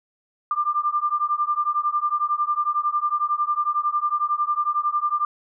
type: beating tone pair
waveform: sine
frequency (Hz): 1188 / 1199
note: D6 / D6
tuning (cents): +20 / +36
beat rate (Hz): 11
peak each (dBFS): -23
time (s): 0.51-5.25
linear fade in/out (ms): 2
effects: none